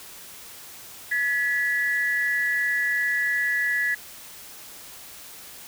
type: tone pair together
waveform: sine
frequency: 1692.8 / 1950 Hz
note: G#6 / B6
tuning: +33 / -23 cents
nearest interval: major second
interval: 244 cents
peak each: -24 dBFS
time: 1.11-3.95 s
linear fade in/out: 10 ms
effects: white hiss -43 dBFS RMS until 5.67 s